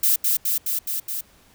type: noise with echo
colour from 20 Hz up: violet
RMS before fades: -18 dBFS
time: 0.03-0.16 s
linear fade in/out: 5 ms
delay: 210 ms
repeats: 5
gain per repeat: -2 dB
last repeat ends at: 1.21 s
effects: pink hiss -55 dBFS RMS until 1.54 s